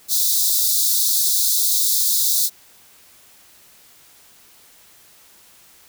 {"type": "high-pass noise", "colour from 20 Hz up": "white", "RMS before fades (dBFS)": -18, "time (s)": [0.08, 2.5], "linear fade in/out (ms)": 50, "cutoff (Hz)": 3600, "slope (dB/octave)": 96, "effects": ["white hiss -50 dBFS RMS until 5.88 s"]}